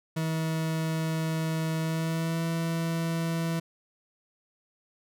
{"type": "tone with pitch glide", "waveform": "40% pulse", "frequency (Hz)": [160.4, 165.2], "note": ["E3", "E3"], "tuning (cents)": [-47, 4], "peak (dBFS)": -26, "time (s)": [0.16, 3.6], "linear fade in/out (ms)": 10, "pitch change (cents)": 51, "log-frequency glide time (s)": [1.8, 2.44], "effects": []}